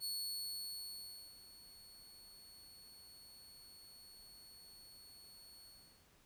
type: tone with ADSR envelope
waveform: sawtooth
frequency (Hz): 4400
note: C#8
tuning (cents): -14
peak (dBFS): -36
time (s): 0-6.07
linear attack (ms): 44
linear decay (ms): 1300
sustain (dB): -18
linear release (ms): 410
effects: pink hiss -69 dBFS RMS until 6.25 s